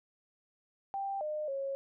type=tone with pitch steps; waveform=sine; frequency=787 / 608 / 547 Hz; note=G5 / D#5 / C#5; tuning=+7 / -40 / -23 cents; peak=-33 dBFS; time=0.94-1.75 s; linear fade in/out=0 ms; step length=270 ms; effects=none